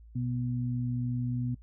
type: tone pair together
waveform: sine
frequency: 123.18 / 246 Hz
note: B2 / B3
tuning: -4 / -7 cents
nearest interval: octave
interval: 1197 cents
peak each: -30 / -34 dBFS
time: 0.15-1.55 s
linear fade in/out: 10 ms
effects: noise-tail reverb RT60 0.1 s tail -20 dB re dry + added 56 Hz sine -49 dBFS peak until 1.62 s